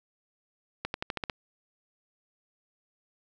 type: accelerating click train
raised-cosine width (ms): 0.3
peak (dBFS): -15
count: 7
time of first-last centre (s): 0.85-1.298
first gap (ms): 91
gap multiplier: 0.92
effects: none